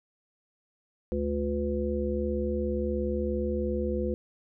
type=harmonic tone with a mistuned harmonic; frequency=71.4 Hz; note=D2; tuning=48 cents flat; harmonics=1 / 3 / 5 / 7; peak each=-32 / -32 / -32 / -32 dBFS; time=1.12-4.14 s; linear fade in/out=0 ms; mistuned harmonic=1; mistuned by=+25 cents; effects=none